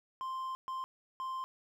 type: tone bursts at uneven times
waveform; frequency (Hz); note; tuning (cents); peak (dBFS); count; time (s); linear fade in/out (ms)
triangle; 1046.5; C6; 0; -34; 3; 0.21-0.55 / 0.68-0.84 / 1.2-1.44; 0
effects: none